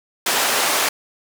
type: band-pass noise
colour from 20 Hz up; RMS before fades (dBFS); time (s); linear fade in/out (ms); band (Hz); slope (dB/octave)
pink; -19; 0.26-0.89; 5; 570 to 15000; 12
effects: none